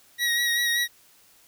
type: tone with vibrato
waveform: 25% pulse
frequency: 1900 Hz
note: A#6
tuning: 33 cents sharp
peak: -18 dBFS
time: 0.18-0.88 s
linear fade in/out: 50 ms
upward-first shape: sine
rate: 5.2 Hz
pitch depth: 26 cents each way
effects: white hiss -57 dBFS RMS until 1.47 s